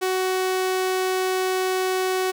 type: tone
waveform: sawtooth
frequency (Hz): 373.3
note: F#4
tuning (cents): +15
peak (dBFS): -17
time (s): 0.01-2.32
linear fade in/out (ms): 20
effects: none